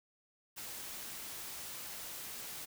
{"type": "noise", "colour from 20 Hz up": "white", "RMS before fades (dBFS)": -45, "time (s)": [0.56, 2.66], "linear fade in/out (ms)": 20, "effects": []}